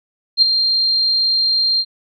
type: tone with ADSR envelope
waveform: sine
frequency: 4186 Hz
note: C8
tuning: in tune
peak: -5 dBFS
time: 0.37-1.85 s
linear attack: 53 ms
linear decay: 6 ms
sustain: -8 dB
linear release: 54 ms
effects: none